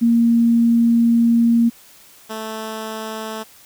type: tone pair in turn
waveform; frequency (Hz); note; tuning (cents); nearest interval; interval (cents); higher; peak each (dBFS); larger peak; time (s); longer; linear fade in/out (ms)
sine / 10% pulse; 233 / 219.5; A#3 / A3; -1 / -4; minor second; 103; first; -11 / -18; first; 0.01-1.7 / 2.29-3.44; first; 20
effects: white hiss -47 dBFS RMS until 3.65 s

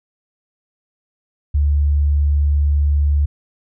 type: tone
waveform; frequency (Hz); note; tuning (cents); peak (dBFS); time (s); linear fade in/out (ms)
sine; 72.6; D2; -19; -12; 1.54-3.26; 10
effects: none

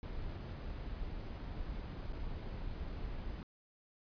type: noise with dropouts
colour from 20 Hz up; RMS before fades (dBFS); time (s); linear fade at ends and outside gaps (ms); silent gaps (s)
brown; -42; 0.03-3.43; 1; 2.125-2.131
effects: resampled to 11025 Hz

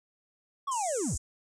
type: linear sweep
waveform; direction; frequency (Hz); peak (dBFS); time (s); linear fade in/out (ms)
triangle; down; 1145 to 30.85; -27; 0.67-1.17; 10
type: band-pass noise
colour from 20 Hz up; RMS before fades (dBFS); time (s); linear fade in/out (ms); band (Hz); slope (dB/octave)
white; -38; 0.71-1.18; 10; 6300 to 8500; 48
effects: none

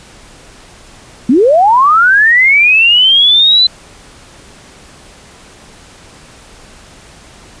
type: linear sweep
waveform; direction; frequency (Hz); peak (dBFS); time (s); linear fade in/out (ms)
sine; up; 220 to 4064; -4; 1.29-3.67; 5
effects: pink hiss -38 dBFS RMS until 7.6 s + resampled to 22050 Hz

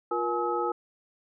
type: tone cluster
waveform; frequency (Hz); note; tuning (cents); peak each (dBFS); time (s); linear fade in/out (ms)
sine; 352 / 475.8 / 843 / 1282; F4 / A#4 / G#5 / E6; +14 / +35 / +26 / -49; -31; 0.11-0.72; 5
effects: none

